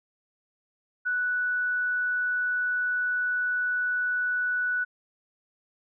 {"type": "tone", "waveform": "sine", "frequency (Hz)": 1480, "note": "F#6", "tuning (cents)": 0, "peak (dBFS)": -24, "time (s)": [1.05, 4.85], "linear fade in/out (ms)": 20, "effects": []}